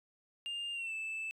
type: tone with pitch glide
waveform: sine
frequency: 2807 to 2634 Hz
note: F7 to E7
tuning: +8 to -2 cents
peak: -34 dBFS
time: 0.46-1.31 s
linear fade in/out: 0 ms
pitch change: -110 cents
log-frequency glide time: 0.73-0.93 s
effects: tanh soft clip ceiling -36 dBFS